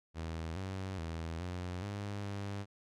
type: tone with pitch steps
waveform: sawtooth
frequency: 81.4 / 95.2 / 82 / 89.9 / 101.5 / 100.1 Hz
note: E2 / F#2 / E2 / F#2 / G#2 / G2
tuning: -21 / +50 / -9 / -49 / -39 / +37 cents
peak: -34 dBFS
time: 0.14-2.66 s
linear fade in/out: 50 ms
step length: 420 ms
effects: low-pass 7000 Hz 12 dB/octave